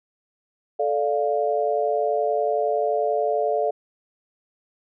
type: chord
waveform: sine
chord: D minor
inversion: second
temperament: equal with one note detuned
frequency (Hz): 437.5 / 587.3 / 698.5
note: A4 / D5 / F5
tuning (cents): -10 / 0 / 0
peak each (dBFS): -24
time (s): 0.79-3.71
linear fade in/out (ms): 10
effects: none